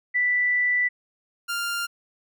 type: tone pair in turn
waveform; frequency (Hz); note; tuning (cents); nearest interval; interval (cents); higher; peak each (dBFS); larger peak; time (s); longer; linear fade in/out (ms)
sine / sawtooth; 1975.5 / 1396.9; B6 / F6; 0 / 0; tritone; 600; first; -19 / -22; first; 0.14-0.89 / 1.48-1.87; first; 20
effects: none